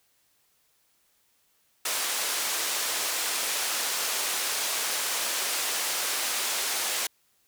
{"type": "band-pass noise", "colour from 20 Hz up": "white", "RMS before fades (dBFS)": -29, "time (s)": [1.85, 7.07], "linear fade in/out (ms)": 5, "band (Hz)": [440, 10000], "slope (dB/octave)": 12, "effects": ["white hiss -68 dBFS RMS until 7.47 s"]}